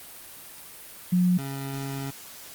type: tone pair in turn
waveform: sine / 25% pulse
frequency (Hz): 180 / 137.17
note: F#3 / C#3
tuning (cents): -47 / -18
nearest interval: perfect fourth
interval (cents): 471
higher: first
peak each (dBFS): -18 / -27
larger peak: first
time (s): 1.12-1.38 / 1.38-2.11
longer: second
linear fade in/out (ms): 10
effects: white hiss -44 dBFS RMS until 2.54 s + Opus 32 kbps